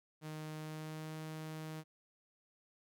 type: tone with pitch glide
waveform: sawtooth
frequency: 155 to 156.98 Hz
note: D#3 to D#3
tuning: -6 to +16 cents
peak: -39 dBFS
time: 0.21-1.84 s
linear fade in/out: 50 ms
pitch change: +22 cents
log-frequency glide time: 0.57-1.16 s
effects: none